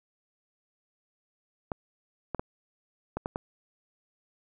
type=clicks; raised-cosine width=1 ms; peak=-17 dBFS; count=6; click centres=1.718 / 2.347 / 2.395 / 3.17 / 3.259 / 3.359 s; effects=none